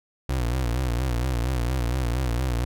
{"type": "tone with vibrato", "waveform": "30% pulse", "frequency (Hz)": 61.74, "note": "B1", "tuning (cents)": 0, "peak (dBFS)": -20, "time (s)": [0.29, 2.65], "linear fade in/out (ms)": 5, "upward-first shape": "sine", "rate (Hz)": 4.3, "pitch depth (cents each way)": 120, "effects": []}